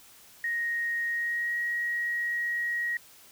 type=tone with pitch glide; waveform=sine; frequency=1871 to 1896 Hz; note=A#6 to A#6; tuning=+6 to +29 cents; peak=-27 dBFS; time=0.44-2.97 s; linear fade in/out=2 ms; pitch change=+23 cents; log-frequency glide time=1.08-1.56 s; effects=white hiss -54 dBFS RMS until 3.31 s